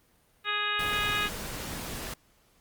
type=harmonic tone; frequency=415.3 Hz; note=G#4; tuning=in tune; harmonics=1 / 2 / 3 / 4 / 5 / 6 / 7 / 8 / 9; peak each=-43 / -44 / -32 / -32 / -38 / -33 / -35 / -42 / -35 dBFS; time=0.44-1.3 s; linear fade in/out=50 ms
type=noise; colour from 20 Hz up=pink; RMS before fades=-37 dBFS; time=0.79-2.14 s; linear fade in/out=5 ms
type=clicks; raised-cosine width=5 ms; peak=-33 dBFS; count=11; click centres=1.099 / 1.207 / 1.256 / 1.358 / 1.477 / 1.531 / 1.693 / 1.733 / 1.796 / 1.893 / 1.986 s
effects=pink hiss -65 dBFS RMS until 2.6 s + Opus 32 kbps